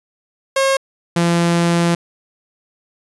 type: tone pair in turn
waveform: sawtooth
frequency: 540 / 170.78 Hz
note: C#5 / F3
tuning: -45 / -38 cents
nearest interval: octave + minor sixth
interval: 1993 cents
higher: first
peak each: -9 dBFS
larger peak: neither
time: 0.56-0.77 / 1.16-1.95 s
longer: second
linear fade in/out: 5 ms
effects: resampled to 24000 Hz